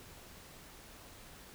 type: silence
effects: pink hiss -54 dBFS RMS until 1.54 s